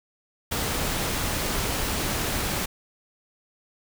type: noise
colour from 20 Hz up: pink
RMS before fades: -27 dBFS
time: 0.51-2.66 s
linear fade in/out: 10 ms
effects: none